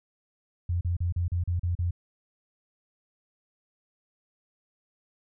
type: tone bursts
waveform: sine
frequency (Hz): 87.31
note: F2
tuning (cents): 0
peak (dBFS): -24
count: 8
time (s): 0.69-1.909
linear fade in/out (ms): 5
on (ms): 120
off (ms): 37
effects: none